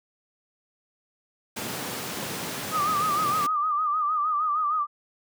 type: high-pass noise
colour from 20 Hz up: pink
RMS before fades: -33 dBFS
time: 1.56-3.47 s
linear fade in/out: 10 ms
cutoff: 120 Hz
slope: 24 dB/octave
type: tone with vibrato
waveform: sine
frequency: 1214 Hz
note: D#6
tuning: 43 cents flat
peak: -22 dBFS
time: 2.71-4.87 s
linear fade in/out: 50 ms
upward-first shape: sine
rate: 6.5 Hz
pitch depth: 79 cents each way
effects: none